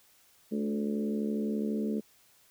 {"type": "harmonic tone with a mistuned harmonic", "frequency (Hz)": 72, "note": "D2", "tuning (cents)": -34, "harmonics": [3, 4, 5, 6, 7, 8], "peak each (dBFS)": [-30, -38, -40, -37, -46, -48], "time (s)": [0.51, 2.01], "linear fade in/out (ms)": 20, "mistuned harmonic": 4, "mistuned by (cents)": 16, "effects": ["white hiss -63 dBFS RMS until 2.5 s"]}